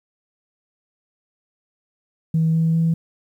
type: tone with pitch steps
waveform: sine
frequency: 161.3 / 162.8 / 164.31 Hz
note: E3 / E3 / E3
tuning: -37 / -21 / -5 cents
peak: -14 dBFS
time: 2.34-2.94 s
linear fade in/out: 5 ms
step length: 200 ms
effects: tanh soft clip ceiling -11 dBFS + 9-bit